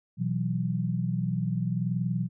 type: chord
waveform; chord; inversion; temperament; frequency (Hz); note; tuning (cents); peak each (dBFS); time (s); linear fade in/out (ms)
sine; B suspended fourth; none; just; 123.47 / 164.63 / 185.21; B2 / E3 / F#3; 0 / -2 / +2; -30; 0.17-2.29; 50
effects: none